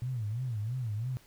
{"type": "tone with vibrato", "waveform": "sine", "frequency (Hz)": 116.1, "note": "A#2", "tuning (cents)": -7, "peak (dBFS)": -31, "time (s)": [0.02, 1.17], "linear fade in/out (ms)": 0, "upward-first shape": "sine", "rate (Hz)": 3, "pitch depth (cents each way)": 200, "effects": ["pink hiss -60 dBFS RMS until 1.26 s"]}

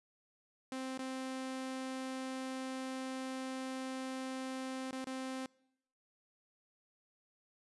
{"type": "tone with dropouts", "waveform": "sawtooth", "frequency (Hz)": 261.6, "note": "C4", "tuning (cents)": 0, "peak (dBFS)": -35, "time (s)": [0.72, 5.46], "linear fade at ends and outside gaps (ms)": 2, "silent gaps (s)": [[0.976, 0.991], [4.91, 4.927], [5.044, 5.07]], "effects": ["noise-tail reverb RT60 0.8 s tail -25 dB re dry", "resampled to 24000 Hz"]}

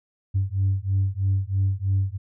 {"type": "beating tone pair", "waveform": "sine", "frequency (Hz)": [95.4, 98.5], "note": ["G2", "G2"], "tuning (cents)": [-47, 9], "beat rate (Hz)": 3.1, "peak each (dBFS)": -22, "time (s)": [0.34, 2.18], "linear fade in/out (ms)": 20, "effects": ["tanh soft clip ceiling -15 dBFS"]}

